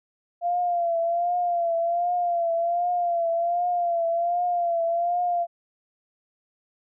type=tone with vibrato; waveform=sine; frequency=690 Hz; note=F5; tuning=21 cents flat; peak=-21 dBFS; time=0.41-5.47 s; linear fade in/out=50 ms; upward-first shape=triangle; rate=1.3 Hz; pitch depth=62 cents each way; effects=none